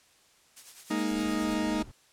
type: noise with tremolo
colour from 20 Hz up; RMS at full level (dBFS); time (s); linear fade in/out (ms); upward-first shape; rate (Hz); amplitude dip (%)
blue; -42; 0.56-1.55; 10; triangle; 9.6; 65
type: chord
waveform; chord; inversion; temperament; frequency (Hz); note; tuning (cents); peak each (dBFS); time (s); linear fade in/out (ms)
40% pulse; Ab suspended second; none; equal; 207.7 / 233.1 / 311.1; Ab3 / Bb3 / Eb4; 0 / 0 / 0; -32 / -32 / -29; 0.9-1.83; 10
type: noise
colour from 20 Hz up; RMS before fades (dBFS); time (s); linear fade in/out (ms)
brown; -47; 1.11-1.92; 10
effects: white hiss -62 dBFS RMS until 2.12 s + low-pass 9000 Hz 12 dB/octave